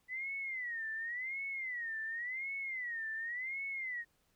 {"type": "tone with vibrato", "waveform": "sine", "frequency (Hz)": 1975.5, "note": "B6", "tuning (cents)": 0, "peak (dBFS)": -37, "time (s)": [0.08, 4.05], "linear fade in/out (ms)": 50, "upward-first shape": "sine", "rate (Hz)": 0.91, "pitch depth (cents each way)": 190, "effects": ["pink hiss -75 dBFS RMS until 4.35 s"]}